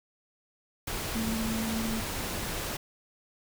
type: tone in noise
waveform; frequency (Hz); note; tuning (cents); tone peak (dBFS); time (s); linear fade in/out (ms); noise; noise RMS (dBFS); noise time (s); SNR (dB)
sine; 223.4; A3; +27; -30; 1.15-2; 5; pink; -34; 0.87-2.77; +1
effects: none